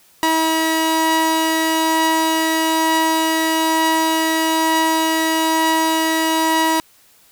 sawtooth tone pair together, 321.7 / 964 Hz, E4 / B5, -42 / -42 cents, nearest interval octave + perfect fifth, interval 1900 cents, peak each -14 dBFS, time 0.23-6.8 s, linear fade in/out 0 ms, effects white hiss -52 dBFS RMS until 7.31 s

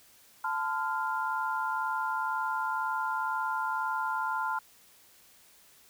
sine chord, F major, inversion first, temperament equal with one note detuned, 880 / 1022 / 1396.9 Hz, A5 / C6 / F6, 0 / -41 / 0 cents, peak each -33 dBFS, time 0.44-4.59 s, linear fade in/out 5 ms, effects white hiss -59 dBFS RMS until 5.89 s

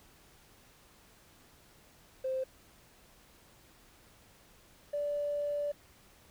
triangle tone pair in turn, 523 / 582.4 Hz, C5 / D5, -1 / -15 cents, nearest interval major second, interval 186 cents, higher second, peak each -27 dBFS, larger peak neither, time 2.24-2.44 / 4.93-5.72 s, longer second, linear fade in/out 10 ms, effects tanh soft clip ceiling -29 dBFS + pink hiss -61 dBFS RMS until 6.3 s

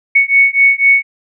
sine beating tone pair, 2217 / 2221 Hz, C#7 / C#7, 0 / +3 cents, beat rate 4 Hz, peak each -10 dBFS, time 0.15-1.03 s, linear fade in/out 10 ms, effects none

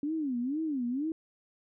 sine tone with vibrato, 277.2 Hz, C#4, in tune, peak -29 dBFS, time 0.03-1.12 s, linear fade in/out 2 ms, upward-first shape sine, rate 2.1 Hz, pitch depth 260 cents each way, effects none

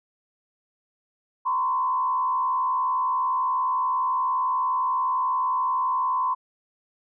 sine tone with frequency modulation, 1026 Hz, C6, 34 cents flat, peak -21 dBFS, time 1.45-6.35 s, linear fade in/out 20 ms, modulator 71.4 Hz, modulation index 0.8, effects none

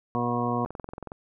harmonic tone, 120.7 Hz, B2, 39 cents flat, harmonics 1 / 2 / 3 / 4 / 5 / 6 / 8 / 9, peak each -32 / -29 / -36 / -33 / -40 / -32 / -33 / -32 dBFS, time 0.15-0.65 s, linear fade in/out 0 ms
click train, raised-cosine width 1 ms, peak -23 dBFS, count 11, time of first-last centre 0.66-1.119 s, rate 21.8 Hz
effects none

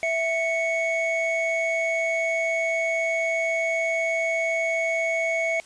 triangle tone pair together, 659.3 / 2218 Hz, E5 / C#7, 0 / 0 cents, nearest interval octave + major sixth, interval 2100 cents, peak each -23 dBFS, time 0.03-5.6 s, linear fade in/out 0 ms, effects white hiss -50 dBFS RMS until 5.65 s + resampled to 22050 Hz

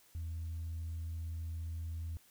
sine tone, 82.2 Hz, E2, 4 cents flat, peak -36 dBFS, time 0.15-2.17 s, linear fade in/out 0 ms, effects tanh soft clip ceiling -35 dBFS + white hiss -65 dBFS RMS until 2.3 s

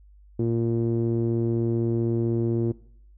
sawtooth tone with low-pass filter, 115.8 Hz, A#2, 11 cents flat, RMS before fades -24 dBFS, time 0.39-2.72 s, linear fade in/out 5 ms, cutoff 350 Hz, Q 3.4, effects noise-tail reverb RT60 0.6 s tail -20 dB re dry + added 50 Hz sine -49 dBFS peak until 3.17 s

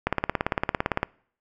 click train, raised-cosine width 0.5 ms, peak -7 dBFS, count 18, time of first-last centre 0.07-1.03 s, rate 17.7 Hz, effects noise-tail reverb RT60 0.6 s tail -25 dB re dry

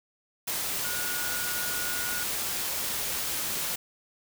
sine tone in noise, 1447 Hz, F#6, 39 cents flat, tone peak -35 dBFS, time 0.84-2.24 s, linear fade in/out 10 ms, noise white, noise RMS -31 dBFS, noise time 0.47-3.76 s, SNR -7 dB, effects none

